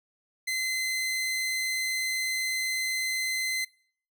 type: tone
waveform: sawtooth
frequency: 2056 Hz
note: C7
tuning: 31 cents flat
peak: -24 dBFS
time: 0.47-3.65 s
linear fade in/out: 10 ms
effects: noise-tail reverb RT60 0.6 s tail -25 dB re dry